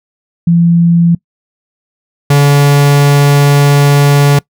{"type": "tone pair in turn", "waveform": ["sine", "45% pulse"], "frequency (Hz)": [170, 142.95], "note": ["F3", "D3"], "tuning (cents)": [-46, -46], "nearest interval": "minor third", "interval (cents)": 300, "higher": "first", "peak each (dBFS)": -4, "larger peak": "neither", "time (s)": [[0.47, 1.15], [2.3, 4.39]], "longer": "second", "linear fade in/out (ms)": 5, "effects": ["noise-tail reverb RT60 0.1 s tail -23 dB re dry"]}